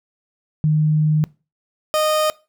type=tone pair in turn; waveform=sine / 30% pulse; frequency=153.6 / 616.9 Hz; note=D#3 / D#5; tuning=-22 / -15 cents; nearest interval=2 octaves; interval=2407 cents; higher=second; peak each=-13 dBFS; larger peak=neither; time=0.64-1.24 / 1.94-2.3 s; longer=first; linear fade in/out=0 ms; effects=noise-tail reverb RT60 0.3 s tail -22 dB re dry